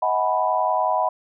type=chord; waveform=sine; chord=G# minor seventh; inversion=second; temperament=equal with one note detuned; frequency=633.9 / 740 / 830.6 / 987.8 Hz; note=D#5 / F#5 / G#5 / B5; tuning=+32 / 0 / 0 / 0 cents; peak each=-24 / -23 / -28 / -22 dBFS; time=0.02-1.09 s; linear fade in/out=5 ms; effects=none